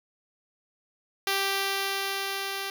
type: tone with level ramp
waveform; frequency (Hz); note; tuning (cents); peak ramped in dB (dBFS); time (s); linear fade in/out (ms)
5% pulse; 392; G4; 0; -13 to -20; 1.27-2.7; 2
effects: none